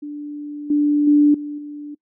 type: tone with level steps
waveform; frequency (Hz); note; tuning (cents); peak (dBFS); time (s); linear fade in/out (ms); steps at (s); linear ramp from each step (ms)
sine; 293.7; D4; 0; -27 / -13 / -9 / -25 / -29; 0.02-1.95; 10; 0.7 / 1.07 / 1.34 / 1.58; 5
effects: noise-tail reverb RT60 0.1 s tail -24 dB re dry